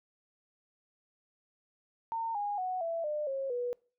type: tone with pitch steps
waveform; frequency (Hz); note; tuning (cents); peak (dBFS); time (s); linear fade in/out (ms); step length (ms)
sine; 910 / 820.1 / 739.1 / 666.2 / 600.4 / 541.1 / 487.7; A#5 / G#5 / F#5 / E5 / D5 / C#5 / B4; -42 / -22 / -2 / +18 / +38 / -42 / -22; -31; 2.12-3.73; 0; 230
effects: noise-tail reverb RT60 0.4 s tail -25 dB re dry